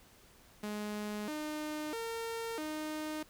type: tone with pitch steps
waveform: sawtooth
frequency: 209.5 / 304.2 / 457.3 / 307.9 Hz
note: G#3 / D#4 / A#4 / D#4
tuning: +15 / -39 / -33 / -18 cents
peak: -33 dBFS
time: 0.63-3.23 s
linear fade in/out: 5 ms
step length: 650 ms
effects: pink hiss -61 dBFS RMS until 3.29 s